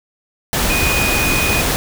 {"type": "tone in noise", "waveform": "sine", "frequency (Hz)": 2482, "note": "D#7", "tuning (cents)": -5, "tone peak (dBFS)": -18, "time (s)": [0.7, 1.61], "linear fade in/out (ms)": 0, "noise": "pink", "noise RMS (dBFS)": -17, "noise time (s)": [0.53, 1.76], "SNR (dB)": -4, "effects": []}